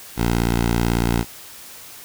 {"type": "tone", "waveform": "10% pulse", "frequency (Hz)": 58.1, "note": "A#1", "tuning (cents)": -5, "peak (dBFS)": -9, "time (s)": [0.16, 1.25], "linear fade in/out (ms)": 50, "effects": ["white hiss -40 dBFS RMS until 2.04 s"]}